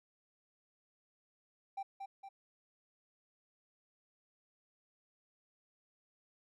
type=tone with echo; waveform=triangle; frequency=784 Hz; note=G5; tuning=in tune; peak=-35 dBFS; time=1.77-1.83 s; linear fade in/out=10 ms; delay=230 ms; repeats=2; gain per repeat=-5 dB; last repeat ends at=2.29 s; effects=tanh soft clip ceiling -32 dBFS